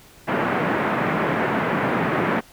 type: band-pass noise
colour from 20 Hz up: pink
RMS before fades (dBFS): -22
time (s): 0.27-2.41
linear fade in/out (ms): 20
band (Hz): 150 to 2100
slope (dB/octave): 24
effects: pink hiss -49 dBFS RMS until 2.52 s